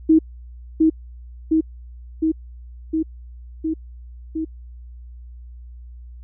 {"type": "tone with echo", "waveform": "sine", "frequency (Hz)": 318.3, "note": "D#4", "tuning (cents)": 39, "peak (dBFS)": -9, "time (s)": [0.09, 0.19], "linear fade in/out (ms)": 10, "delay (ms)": 710, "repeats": 6, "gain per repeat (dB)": -2, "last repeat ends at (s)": 4.45, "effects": ["added 60 Hz sine -36 dBFS peak until 6.23 s"]}